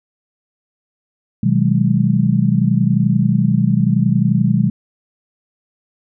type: chord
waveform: sine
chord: G# minor seventh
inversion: first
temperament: just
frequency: 124.59 / 155.74 / 186.89 / 207.7 Hz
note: B2 / D#3 / F#3 / G#3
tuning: +16 / +2 / +18 / 0 cents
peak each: -17 dBFS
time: 1.43-4.7 s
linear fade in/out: 5 ms
effects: none